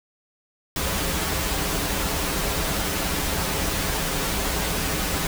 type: noise with comb filter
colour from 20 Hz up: pink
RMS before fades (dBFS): -25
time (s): 0.76-5.27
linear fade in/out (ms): 2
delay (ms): 8.4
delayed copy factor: -0.65
effects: none